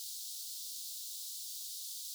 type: high-pass noise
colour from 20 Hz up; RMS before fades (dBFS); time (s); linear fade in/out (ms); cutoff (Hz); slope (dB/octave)
pink; -44; 0-2.14; 0; 3700; 48
effects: none